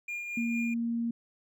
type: tone with tremolo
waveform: triangle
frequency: 2413 Hz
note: D7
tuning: 46 cents sharp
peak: -31 dBFS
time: 0.08-0.74 s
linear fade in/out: 5 ms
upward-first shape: triangle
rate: 4.4 Hz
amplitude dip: 40%
type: tone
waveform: sine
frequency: 233.1 Hz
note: A#3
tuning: in tune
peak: -28 dBFS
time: 0.37-1.11 s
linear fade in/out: 5 ms
effects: none